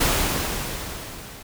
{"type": "noise with level ramp", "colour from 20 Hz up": "pink", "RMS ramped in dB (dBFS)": [-19, -41], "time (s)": [0, 1.43], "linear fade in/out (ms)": 10, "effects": []}